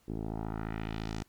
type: tone with low-pass filter sweep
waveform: 10% pulse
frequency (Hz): 54.4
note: A1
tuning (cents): -19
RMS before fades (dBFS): -37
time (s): 0.08-1.23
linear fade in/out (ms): 5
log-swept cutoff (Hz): 380 to 7300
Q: 1.5
effects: pink hiss -68 dBFS RMS until 1.28 s